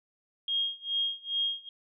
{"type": "tone with tremolo", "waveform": "sine", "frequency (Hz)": 3249, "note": "G#7", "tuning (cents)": -39, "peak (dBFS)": -25, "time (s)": [0.48, 1.69], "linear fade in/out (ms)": 2, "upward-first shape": "sine", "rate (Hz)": 2.4, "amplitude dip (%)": 95, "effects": []}